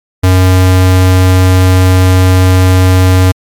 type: tone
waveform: square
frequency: 92.5 Hz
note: F#2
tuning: in tune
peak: -4 dBFS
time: 0.23-3.32 s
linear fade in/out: 10 ms
effects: MP3 96 kbps